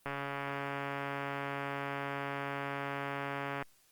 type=click train; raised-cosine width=0.5 ms; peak=-22 dBFS; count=500; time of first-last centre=0.06-3.624 s; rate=140 Hz; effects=white hiss -67 dBFS RMS until 3.91 s + Opus 32 kbps